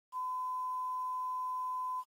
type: tone with quantisation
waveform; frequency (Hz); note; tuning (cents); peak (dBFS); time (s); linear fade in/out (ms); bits
sine; 1014; B5; +45; -34; 0.12-2.04; 50; 10
effects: AAC 48 kbps